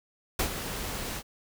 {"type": "noise with ADSR envelope", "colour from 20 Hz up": "pink", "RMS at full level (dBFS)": -26, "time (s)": [0.39, 1.23], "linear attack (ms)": 5, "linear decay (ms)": 90, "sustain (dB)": -9, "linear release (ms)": 55, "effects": []}